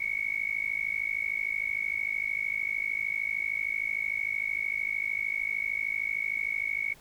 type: tone with amplitude modulation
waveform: sine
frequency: 2217 Hz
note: C#7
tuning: in tune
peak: -24 dBFS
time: 0-6.94 s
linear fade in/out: 10 ms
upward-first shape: sine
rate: 53.2 Hz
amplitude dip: 95%
effects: pink hiss -56 dBFS RMS until 7 s